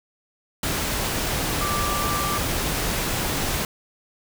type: tone in noise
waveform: sine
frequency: 1174.7 Hz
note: D6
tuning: in tune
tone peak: -26 dBFS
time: 1.61-2.38 s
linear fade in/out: 2 ms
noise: pink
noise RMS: -25 dBFS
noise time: 0.63-3.65 s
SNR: -4 dB
effects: none